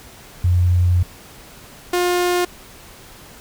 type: tone pair in turn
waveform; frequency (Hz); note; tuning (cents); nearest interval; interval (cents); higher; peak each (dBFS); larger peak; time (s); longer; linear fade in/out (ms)
sine / sawtooth; 88.9 / 355.6; F2 / F4; +31 / +31; 2 octaves; 2400; second; -12; neither; 0.44-1.03 / 1.93-2.45; first; 5
effects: pink hiss -42 dBFS RMS until 3.4 s